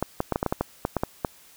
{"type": "clicks", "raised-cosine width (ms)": 1, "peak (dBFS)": -9, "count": 12, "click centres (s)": [0.026, 0.204, 0.323, 0.359, 0.429, 0.463, 0.525, 0.61, 0.851, 0.967, 1.035, 1.248], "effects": ["white hiss -53 dBFS RMS until 1.56 s"]}